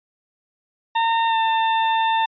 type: tone with pitch glide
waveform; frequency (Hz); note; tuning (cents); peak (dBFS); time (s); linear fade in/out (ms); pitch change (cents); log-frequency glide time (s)
40% pulse; 913 to 897.3; A#5 to A5; -36 to +34; -16; 0.95-2.26; 10; -30; 1.28-1.36
effects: resampled to 11025 Hz